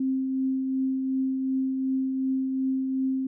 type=tone with tremolo; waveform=sine; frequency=263.9 Hz; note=C4; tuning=15 cents sharp; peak=-22 dBFS; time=0-3.27 s; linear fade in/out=5 ms; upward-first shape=triangle; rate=2.7 Hz; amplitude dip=35%; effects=none